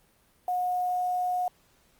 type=tone with quantisation; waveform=sine; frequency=724 Hz; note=F#5; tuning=38 cents flat; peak=-25 dBFS; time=0.48-1.48 s; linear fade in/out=2 ms; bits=8; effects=pink hiss -64 dBFS RMS until 1.99 s + Opus 32 kbps